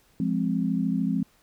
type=chord; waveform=sine; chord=F minor; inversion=none; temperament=equal; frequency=174.61 / 207.7 / 261.6 Hz; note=F3 / Ab3 / C4; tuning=0 / 0 / 0 cents; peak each=-27 dBFS; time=0.2-1.23 s; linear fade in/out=2 ms; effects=pink hiss -62 dBFS RMS until 1.42 s